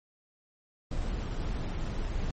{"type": "noise with sample-and-hold", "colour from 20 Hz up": "brown", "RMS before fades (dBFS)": -32, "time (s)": [0.91, 2.31], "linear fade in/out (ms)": 5, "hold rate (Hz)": 4410, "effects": ["MP3 32 kbps"]}